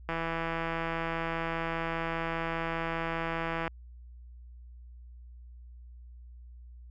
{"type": "click train", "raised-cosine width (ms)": 0.5, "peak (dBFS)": -18, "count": 593, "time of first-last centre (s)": [0.09, 3.678], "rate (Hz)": 165, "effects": ["added 60 Hz sine -46 dBFS peak until 6.9 s"]}